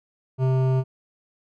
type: tone with hard clipping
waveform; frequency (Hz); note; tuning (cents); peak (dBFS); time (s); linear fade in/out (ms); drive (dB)
sine; 130.6; C3; -3; -20; 0.38-0.84; 50; 13
effects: none